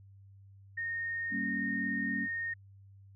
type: tone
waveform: sine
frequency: 1845 Hz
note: A#6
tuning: 18 cents flat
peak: -33 dBFS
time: 0.77-2.54 s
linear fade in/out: 10 ms
type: chord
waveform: sine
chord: G diminished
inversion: none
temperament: equal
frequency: 196 / 233.1 / 277.2 Hz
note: G3 / Bb3 / Db4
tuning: 0 / 0 / 0 cents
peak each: -38 dBFS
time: 1.3-2.28 s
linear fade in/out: 50 ms
effects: added 98 Hz sine -53 dBFS peak until 3.15 s